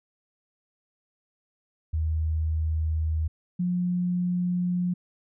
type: tone pair in turn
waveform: sine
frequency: 79.1 / 178.34 Hz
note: D#2 / F3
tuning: +29 / +37 cents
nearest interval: octave + major second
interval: 1408 cents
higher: second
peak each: -23 dBFS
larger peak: neither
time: 1.93-3.28 / 3.59-4.94 s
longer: neither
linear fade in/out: 10 ms
effects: none